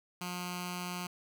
10% pulse tone with notch filter, 178.5 Hz, F3, 38 cents sharp, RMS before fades -39 dBFS, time 0.21-1.07 s, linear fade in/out 5 ms, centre 480 Hz, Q 0.51, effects none

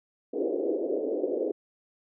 pink band-pass noise, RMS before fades -29 dBFS, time 0.33-1.52 s, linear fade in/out 10 ms, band 310 to 550 Hz, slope 48 dB/octave, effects none

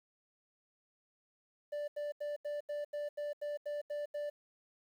triangle tone bursts, 587.3 Hz, D5, in tune, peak -34 dBFS, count 11, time 1.72-4.3 s, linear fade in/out 10 ms, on 160 ms, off 82 ms, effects 11-bit

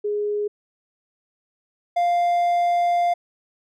sine / triangle tone pair in turn, 415.3 / 698.4 Hz, G#4 / F5, 0 / 0 cents, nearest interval major sixth, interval 900 cents, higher second, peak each -21 / -15 dBFS, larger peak second, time 0.04-0.48 / 1.96-3.14 s, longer second, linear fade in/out 10 ms, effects none

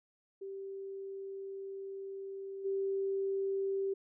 sine tone with level steps, 390.1 Hz, G4, 8 cents flat, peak -40 / -31 dBFS, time 0.41-3.94 s, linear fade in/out 10 ms, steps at 2.64 s, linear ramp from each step 20 ms, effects none

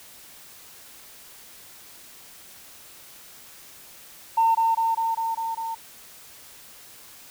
sine tone with echo, 907 Hz, A#5, 48 cents flat, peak -15 dBFS, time 4.37-4.55 s, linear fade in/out 10 ms, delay 200 ms, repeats 6, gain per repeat -2 dB, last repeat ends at 5.75 s, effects tanh soft clip ceiling -12 dBFS + white hiss -47 dBFS RMS until 7.3 s

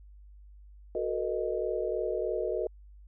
sine chord, B dominant seventh, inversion second, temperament equal with one note detuned, 370 / 440 / 483.2 / 622.3 Hz, F#4 / A4 / B4 / D#5, 0 / 0 / -38 / 0 cents, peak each -34 dBFS, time 0.95-2.67 s, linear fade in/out 2 ms, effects added 50 Hz sine -49 dBFS peak until 3.07 s

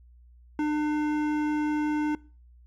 sine tone with hard clipping, 300.9 Hz, D4, 42 cents sharp, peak -26 dBFS, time 0.59-2.15 s, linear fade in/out 2 ms, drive 13 dB, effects noise-tail reverb RT60 0.4 s tail -23 dB re dry + added 60 Hz sine -51 dBFS peak until 2.66 s

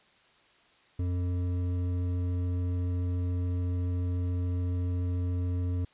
sine tone with hard clipping, 89.3 Hz, F2, 39 cents sharp, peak -29 dBFS, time 0.99-5.85 s, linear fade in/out 5 ms, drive 9 dB, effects white hiss -62 dBFS RMS until 5.93 s + resampled to 8000 Hz

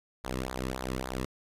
sawtooth tone with flanger, 64.2 Hz, C2, 32 cents flat, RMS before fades -35 dBFS, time 0.24-1.25 s, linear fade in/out 0 ms, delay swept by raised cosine 0.35 to 1.35 ms, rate 3.6 Hz, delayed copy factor -0.85, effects resampled to 32000 Hz

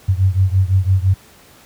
sine beating tone pair, 92.5 / 98.4 Hz, F#2 / G2, 0 / +7 cents, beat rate 5.9 Hz, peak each -13 / -15 dBFS, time 0.08-1.14 s, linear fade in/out 10 ms, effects pink hiss -46 dBFS RMS until 1.65 s + high-pass 60 Hz 12 dB/octave

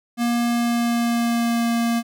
square tone with pitch glide, 237.2 to 233.3 Hz, A#3 to A#3, +30 to +2 cents, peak -19 dBFS, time 0.17-2.03 s, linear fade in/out 50 ms, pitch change -28 cents, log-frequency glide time 0.47-1.69 s, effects none

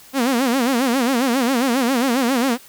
sawtooth tone with vibrato, 252.2 Hz, B3, 36 cents sharp, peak -12 dBFS, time 0.13-2.58 s, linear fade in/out 50 ms, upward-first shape sine, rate 7.4 Hz, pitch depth 160 cents each way, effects white hiss -45 dBFS RMS until 2.68 s

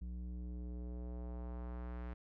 square tone with low-pass filter sweep, 60.6 Hz, B1, 32 cents flat, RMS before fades -44 dBFS, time 0.01-2.14 s, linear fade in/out 10 ms, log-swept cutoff 170 to 1900 Hz, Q 1.1, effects none

